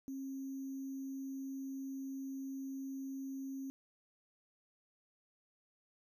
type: tone with sample-and-hold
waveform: sine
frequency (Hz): 269.7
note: C#4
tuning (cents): -47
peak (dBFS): -40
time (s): 0.08-3.7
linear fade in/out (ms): 0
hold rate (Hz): 6300
effects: none